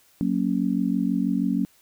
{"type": "chord", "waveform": "sine", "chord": "F# major", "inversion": "none", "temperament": "just", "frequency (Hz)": [185, 231.2, 277.5], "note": ["F#3", "A#3", "C#4"], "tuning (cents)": [0, -14, 2], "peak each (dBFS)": -25, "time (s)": [0.21, 1.65], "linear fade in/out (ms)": 0, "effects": ["white hiss -59 dBFS RMS until 1.81 s"]}